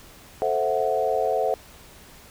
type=chord; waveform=sine; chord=F# half-diminished seventh; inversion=first; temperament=equal; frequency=440 / 523.3 / 659.3 / 740 Hz; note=A4 / C5 / E5 / F#5; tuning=0 / 0 / 0 / 0 cents; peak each=-26 dBFS; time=0.42-1.54 s; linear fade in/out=0 ms; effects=pink hiss -48 dBFS RMS until 2.3 s